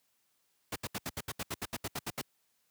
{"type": "noise bursts", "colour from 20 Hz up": "pink", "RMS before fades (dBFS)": -36, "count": 14, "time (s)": [0.72, 2.215], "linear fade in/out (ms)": 5, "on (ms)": 39, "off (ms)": 73, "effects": ["white hiss -75 dBFS RMS until 2.7 s", "high-pass 80 Hz 12 dB/octave"]}